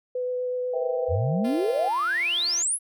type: tone with vibrato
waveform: sine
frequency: 500 Hz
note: B4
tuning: 21 cents sharp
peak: -25 dBFS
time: 0.15-1.16 s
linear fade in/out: 5 ms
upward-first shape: triangle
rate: 8.1 Hz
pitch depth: 10 cents each way
type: chord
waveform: sine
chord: C dominant seventh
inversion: third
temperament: just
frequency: 470.9 / 523.3 / 654.1 / 784.9 Hz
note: Bb4 / C5 / E5 / G5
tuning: +18 / 0 / -14 / +2 cents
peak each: -34 / -33 / -32 / -36 dBFS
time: 0.73-1.89 s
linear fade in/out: 10 ms
type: exponential sweep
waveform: sine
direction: up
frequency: 77.78 to 11330 Hz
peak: -22 dBFS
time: 1.08-2.79 s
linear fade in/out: 50 ms
type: tone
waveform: 5% pulse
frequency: 345.8 Hz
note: F4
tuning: 17 cents flat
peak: -28 dBFS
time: 1.44-2.63 s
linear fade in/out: 10 ms
effects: none